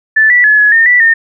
sine tone with pitch steps, 1753 / 1959 / 1708 / 1692 / 1823 / 1965 / 1823 Hz, A6 / B6 / G#6 / G#6 / A#6 / B6 / A#6, -7 / -15 / +48 / +32 / -39 / -9 / -39 cents, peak -4 dBFS, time 0.16-1.14 s, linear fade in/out 10 ms, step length 140 ms, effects none

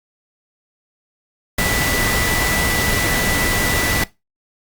sine tone in noise, 1975.5 Hz, B6, in tune, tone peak -22 dBFS, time 1.58-4.04 s, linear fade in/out 5 ms, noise pink, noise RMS -19 dBFS, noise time 1.58-4.04 s, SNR -6 dB, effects noise-tail reverb RT60 0.2 s tail -19 dB re dry + Opus 48 kbps

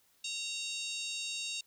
harmonic tone with a mistuned harmonic, 920 Hz, A#5, 23 cents flat, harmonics 3 / 4 / 5 / 6 / 7 / 8 / 9 / 10, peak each -41 / -40 / -45 / -47 / -47 / -46 / -51 / -54 dBFS, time 0.24-1.61 s, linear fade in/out 5 ms, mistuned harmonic 4, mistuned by +33 cents, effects white hiss -69 dBFS RMS until 1.66 s

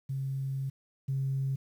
sine tone pair in turn, 135.2 / 135.2 Hz, C#3 / C#3, -43 / -43 cents, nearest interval unison, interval 0 cents, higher neither, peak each -30 / -27 dBFS, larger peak second, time 0.09-0.7 / 1.08-1.56 s, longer first, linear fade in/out 10 ms, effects tanh soft clip ceiling -23 dBFS + 10-bit

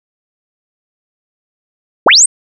sine linear sweep, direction up, 149 to 8830 Hz, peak -3 dBFS, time 2.06-2.26 s, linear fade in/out 5 ms, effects none

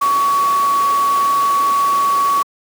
sine tone in noise, 1125 Hz, C#6, 25 cents sharp, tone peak -12 dBFS, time 0.01-2.43 s, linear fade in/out 10 ms, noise pink, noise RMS -27 dBFS, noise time 0.01-2.43 s, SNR +12 dB, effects high-pass 300 Hz 12 dB/octave

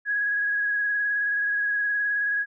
sine tone with vibrato, 1661.2 Hz, G#6, in tune, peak -22 dBFS, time 0.05-2.46 s, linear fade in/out 50 ms, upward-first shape sine, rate 19 Hz, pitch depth 22 cents each way, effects none

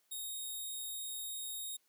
5% pulse tone, 3729 Hz, A#7, in tune, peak -32 dBFS, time 0.11-1.77 s, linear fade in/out 10 ms, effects white hiss -75 dBFS RMS until 1.88 s + high-pass 200 Hz 12 dB/octave

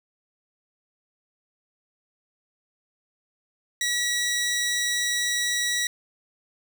15% pulse tone, 1928 Hz, B6, 42 cents flat, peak -17 dBFS, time 3.81-5.87 s, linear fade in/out 2 ms, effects 9-bit

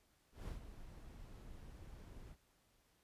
brown noise with ADSR envelope, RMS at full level -44 dBFS, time 0.32-2.37 s, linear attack 160 ms, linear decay 120 ms, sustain -10 dB, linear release 54 ms, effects pink hiss -75 dBFS RMS until 3.03 s + resampled to 32000 Hz

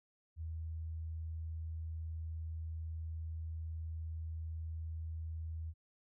sine tone, 80.6 Hz, E2, 38 cents flat, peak -39 dBFS, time 0.36-5.74 s, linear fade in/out 50 ms, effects none

